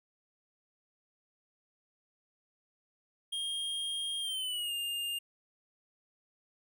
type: tone with pitch glide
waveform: square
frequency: 3230 to 2812 Hz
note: G#7 to F7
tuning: -49 to +11 cents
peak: -34 dBFS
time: 3.32-5.19 s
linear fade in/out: 10 ms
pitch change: -240 cents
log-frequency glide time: 4.2-4.73 s
effects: none